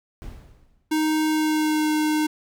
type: noise with exponential decay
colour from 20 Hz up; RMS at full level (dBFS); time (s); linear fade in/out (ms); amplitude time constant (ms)
brown; -33; 0.22-0.96; 0; 160
type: tone with pitch glide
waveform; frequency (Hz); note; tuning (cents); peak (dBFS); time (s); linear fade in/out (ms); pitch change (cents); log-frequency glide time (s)
square; 311.1 to 306.6; D#4 to D#4; 0 to -25; -20; 0.91-2.27; 10; -25; 1.28-1.91
effects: none